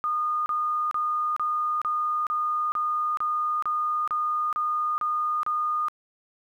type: tone bursts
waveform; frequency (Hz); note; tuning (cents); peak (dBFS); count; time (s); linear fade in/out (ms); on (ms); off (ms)
sine; 1223; D#6; -30; -23; 13; 0.04-5.884; 0; 420; 32
effects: 10-bit